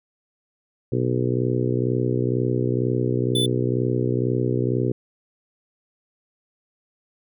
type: harmonic tone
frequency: 62.1 Hz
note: B1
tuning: 10 cents sharp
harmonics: 2 / 3 / 4 / 5 / 6 / 7 / 8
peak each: -23 / -34 / -28 / -28 / -26 / -28 / -33 dBFS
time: 0.92-4.92 s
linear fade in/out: 5 ms
type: tone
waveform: square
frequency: 3500 Hz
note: A7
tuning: 10 cents flat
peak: -22 dBFS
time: 3.35-3.46 s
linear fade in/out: 5 ms
effects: none